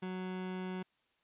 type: tone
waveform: 30% pulse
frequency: 185 Hz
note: F#3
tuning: in tune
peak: -35 dBFS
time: 0.02-0.83 s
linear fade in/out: 10 ms
effects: white hiss -75 dBFS RMS until 1.23 s + resampled to 8000 Hz